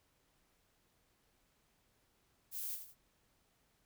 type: noise with echo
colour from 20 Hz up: violet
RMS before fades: -42 dBFS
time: 2.51-2.79 s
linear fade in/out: 50 ms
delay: 81 ms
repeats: 2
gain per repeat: -8 dB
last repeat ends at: 2.952 s
effects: pink hiss -75 dBFS RMS until 3.85 s